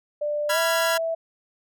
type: tone with pitch glide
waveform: sine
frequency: 592 to 656.9 Hz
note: D5 to E5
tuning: +14 to -6 cents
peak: -23 dBFS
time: 0.21-1.15 s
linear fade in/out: 10 ms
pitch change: +180 cents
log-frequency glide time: 0.5-0.58 s
type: chord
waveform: sawtooth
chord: F diminished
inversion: second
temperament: equal with one note detuned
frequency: 987.8 / 1380.1 / 1661.2 Hz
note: Cb6 / F6 / Ab6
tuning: 0 / -21 / 0 cents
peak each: -23 dBFS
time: 0.49-0.98 s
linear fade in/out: 10 ms
effects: none